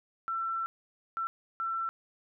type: tone bursts at uneven times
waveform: sine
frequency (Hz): 1343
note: E6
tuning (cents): +32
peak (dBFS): -30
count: 3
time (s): 0.28-0.66 / 1.17-1.27 / 1.6-1.89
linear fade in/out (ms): 0
effects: none